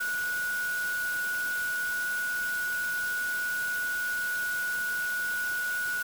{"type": "tone in noise", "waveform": "sine", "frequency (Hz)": 1465, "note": "F#6", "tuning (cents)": -18, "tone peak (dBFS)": -28, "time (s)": [0, 6.03], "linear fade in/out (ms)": 10, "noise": "white", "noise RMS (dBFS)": -40, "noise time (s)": [0, 6.03], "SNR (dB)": 9, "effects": []}